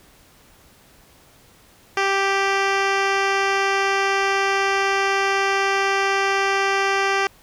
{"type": "tone with low-pass filter", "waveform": "10% pulse", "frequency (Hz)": 392, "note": "G4", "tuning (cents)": 0, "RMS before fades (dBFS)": -20, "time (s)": [1.97, 7.27], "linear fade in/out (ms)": 2, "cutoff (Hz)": 4300, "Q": 1.1, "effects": ["pink hiss -52 dBFS RMS until 7.42 s"]}